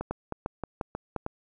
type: two click trains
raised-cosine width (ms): 1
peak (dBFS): -18 / -16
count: 5 / 4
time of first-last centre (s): 0.01-1.264 / 0.11-1.163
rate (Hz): 3.19 / 2.85
effects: none